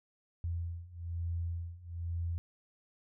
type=beating tone pair; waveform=sine; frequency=84.4 / 85.5 Hz; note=E2 / F2; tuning=+41 / -36 cents; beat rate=1.1 Hz; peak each=-39 / -37 dBFS; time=0.44-2.38 s; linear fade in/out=0 ms; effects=none